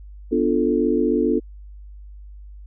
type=chord; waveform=sine; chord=B half-diminished seventh; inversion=none; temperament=equal; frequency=246.9 / 293.7 / 349.2 / 440 Hz; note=B3 / D4 / F4 / A4; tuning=0 / 0 / 0 / 0 cents; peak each=-22 dBFS; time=0.31-1.4 s; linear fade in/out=20 ms; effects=added 50 Hz sine -37 dBFS peak until 2.66 s